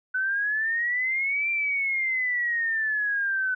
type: exponential two-way sweep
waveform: sine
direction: up then down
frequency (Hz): 1501 to 2370 to 1501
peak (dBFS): -23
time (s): 0.14-3.55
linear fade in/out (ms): 10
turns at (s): 1.5
effects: none